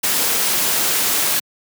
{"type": "noise", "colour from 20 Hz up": "white", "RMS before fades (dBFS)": -18, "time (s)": [0.03, 1.4], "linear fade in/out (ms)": 10, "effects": ["high-pass 150 Hz 12 dB/octave"]}